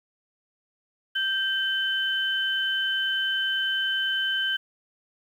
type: tone pair together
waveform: sine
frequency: 1568 / 3050 Hz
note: G6 / G7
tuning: 0 / -48 cents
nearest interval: octave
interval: 1152 cents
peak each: -26 dBFS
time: 1.15-4.57 s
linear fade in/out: 10 ms
effects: 9-bit